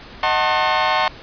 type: chord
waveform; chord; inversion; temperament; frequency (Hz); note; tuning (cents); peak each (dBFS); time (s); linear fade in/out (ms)
sawtooth; D# diminished seventh; none; just; 622.3 / 746.7 / 896 / 1075.3; D#5 / F#5 / A5 / C6; 0 / +16 / +31 / +47; -20 / -17 / -17 / -16; 0.23-1.08; 2
effects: pink hiss -39 dBFS RMS until 1.22 s + resampled to 11025 Hz